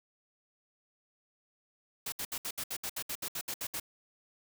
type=noise bursts; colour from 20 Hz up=white; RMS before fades=-37 dBFS; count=14; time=2.06-3.799 s; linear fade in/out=5 ms; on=62 ms; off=67 ms; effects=none